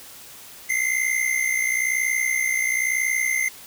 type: tone pair together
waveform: square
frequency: 2048 / 2109 Hz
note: C7 / C7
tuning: -38 / +13 cents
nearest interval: minor second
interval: 51 cents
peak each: -24 dBFS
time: 0.69-3.49 s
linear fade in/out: 10 ms
effects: white hiss -43 dBFS RMS until 3.66 s